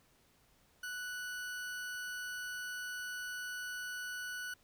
40% pulse tone, 1480 Hz, F#6, in tune, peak -39 dBFS, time 0.83-4.54 s, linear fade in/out 5 ms, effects pink hiss -69 dBFS RMS until 4.63 s

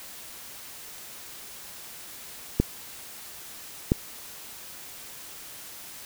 clicks, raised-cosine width 3 ms, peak -6 dBFS, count 2, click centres 2.6 / 3.919 s, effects white hiss -43 dBFS RMS until 6.05 s

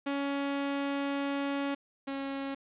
sawtooth tone pair in turn, 280 / 274.1 Hz, C#4 / C#4, +18 / -19 cents, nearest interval unison, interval 37 cents, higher first, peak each -26 / -30 dBFS, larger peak first, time 0.06-1.75 / 2.07-2.55 s, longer first, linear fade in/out 10 ms, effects resampled to 8000 Hz + 9-bit

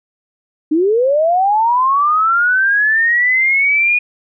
sine linear sweep, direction up, 293.7 to 2463 Hz, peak -10 dBFS, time 0.71-3.99 s, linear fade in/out 10 ms, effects none

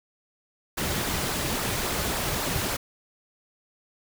pink noise with flanger, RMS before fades -28 dBFS, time 0.77-2.77 s, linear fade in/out 10 ms, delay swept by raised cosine 0.31 to 4.41 ms, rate 3.6 Hz, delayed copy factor -0.5, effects none

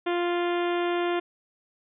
harmonic tone, 349.2 Hz, F4, in tune, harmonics 1 / 2 / 3 / 4 / 5 / 6 / 7 / 8 / 9 / 10, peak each -25 / -31 / -35 / -37 / -39 / -41 / -42 / -43 / -44 / -45 dBFS, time 0.06-1.2 s, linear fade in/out 10 ms, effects none

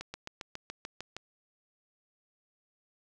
slowing click train, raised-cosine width 0.2 ms, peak -22 dBFS, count 9, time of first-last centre 0.01-1.166 s, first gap 130 ms, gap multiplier 1.03, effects none

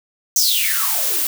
blue noise with high-pass filter sweep, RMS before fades -18 dBFS, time 0.36-1.27 s, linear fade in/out 2 ms, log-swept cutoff 6300 to 240 Hz, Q 8.2, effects none

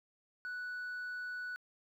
sine tone, 1480 Hz, F#6, in tune, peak -36 dBFS, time 0.45-1.56 s, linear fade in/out 0 ms, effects tanh soft clip ceiling -38 dBFS + 12-bit

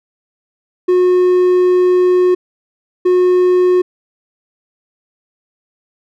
triangle tone pair in turn, 362.8 / 362.8 Hz, F#4 / F#4, -34 / -34 cents, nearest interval unison, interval 0 cents, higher neither, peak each -6 dBFS, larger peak neither, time 0.88-2.35 / 3.05-3.82 s, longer first, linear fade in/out 10 ms, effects none

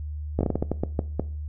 slowing click train, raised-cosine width 2 ms, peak -10 dBFS, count 11, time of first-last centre 0.39-1.196 s, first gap 18 ms, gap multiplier 1.31, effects noise-tail reverb RT60 0.4 s tail -18 dB re dry + added 75 Hz sine -30 dBFS peak until 1.48 s

